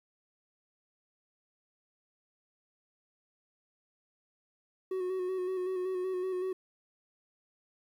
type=tone with vibrato; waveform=triangle; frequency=370 Hz; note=F#4; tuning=in tune; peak=-29 dBFS; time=4.91-6.53 s; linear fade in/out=5 ms; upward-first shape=square; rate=5.3 Hz; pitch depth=27 cents each way; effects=11-bit